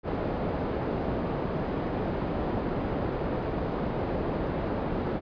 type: low-pass noise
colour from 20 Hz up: white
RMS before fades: -30 dBFS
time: 0.03-5.21 s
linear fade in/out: 50 ms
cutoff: 520 Hz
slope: 12 dB/octave
effects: resampled to 11025 Hz